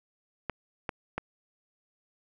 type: clicks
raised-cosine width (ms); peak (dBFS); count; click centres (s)
0.5; -16; 3; 0.497 / 0.892 / 1.18
effects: none